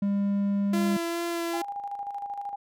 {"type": "tone", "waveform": "triangle", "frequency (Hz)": 200.5, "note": "G3", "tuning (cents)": 39, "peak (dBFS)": -21, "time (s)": [0.02, 0.97], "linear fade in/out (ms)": 5}
{"type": "tone with vibrato", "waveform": "sawtooth", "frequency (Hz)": 339.5, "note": "F4", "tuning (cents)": -49, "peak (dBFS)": -24, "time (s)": [0.73, 1.62], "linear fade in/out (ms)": 5, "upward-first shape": "sine", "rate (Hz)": 2.4, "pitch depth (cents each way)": 12}
{"type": "tone with tremolo", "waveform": "sine", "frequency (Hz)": 808, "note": "G#5", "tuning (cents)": -48, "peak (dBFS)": -30, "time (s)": [1.53, 2.56], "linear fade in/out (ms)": 10, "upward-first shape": "square", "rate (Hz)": 13, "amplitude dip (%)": 50}
{"effects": []}